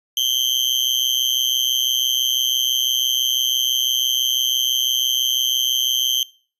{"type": "tone with amplitude modulation", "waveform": "35% pulse", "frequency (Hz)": 3131, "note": "G7", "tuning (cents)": -3, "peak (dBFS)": -11, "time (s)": [0.17, 6.23], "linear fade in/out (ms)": 2, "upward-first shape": "sine", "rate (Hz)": 126, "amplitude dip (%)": 95, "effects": ["noise-tail reverb RT60 0.4 s tail -21 dB re dry", "resampled to 32000 Hz"]}